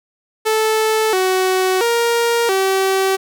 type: tone with pitch steps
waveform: sawtooth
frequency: 437.6 / 373.8 / 468.5 / 383.9 Hz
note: A4 / F#4 / A#4 / G4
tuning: -9 / +18 / +9 / -36 cents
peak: -10 dBFS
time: 0.45-3.17 s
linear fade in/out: 20 ms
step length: 680 ms
effects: none